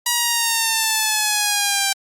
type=linear sweep; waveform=5% pulse; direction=down; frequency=963 to 784 Hz; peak=-5 dBFS; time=0.06-1.93 s; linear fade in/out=5 ms; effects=Opus 48 kbps